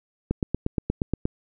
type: click train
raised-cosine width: 3 ms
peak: -10 dBFS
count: 9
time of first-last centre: 0.31-1.255 s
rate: 8.47 Hz
effects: none